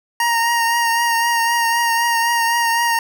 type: tone with vibrato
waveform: 25% pulse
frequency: 932.3 Hz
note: A#5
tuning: in tune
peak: -11 dBFS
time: 0.2-2.99 s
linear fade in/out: 2 ms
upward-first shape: triangle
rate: 3.9 Hz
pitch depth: 29 cents each way
effects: none